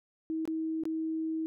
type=tone with dropouts; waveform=sine; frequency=320 Hz; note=D#4; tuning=49 cents sharp; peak=-30 dBFS; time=0.3-1.46 s; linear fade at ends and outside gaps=0 ms; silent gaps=0.454-0.476 / 0.836-0.854 s; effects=none